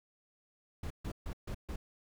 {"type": "noise bursts", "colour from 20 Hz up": "brown", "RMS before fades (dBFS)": -39, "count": 5, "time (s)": [0.83, 1.76], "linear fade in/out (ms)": 5, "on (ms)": 74, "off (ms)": 140, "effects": []}